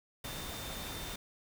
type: tone in noise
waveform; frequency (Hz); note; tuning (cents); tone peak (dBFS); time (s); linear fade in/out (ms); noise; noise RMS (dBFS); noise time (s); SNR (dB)
sine; 3603; A7; +40; -48; 0.24-1.16; 5; pink; -42; 0.24-1.16; -9
effects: none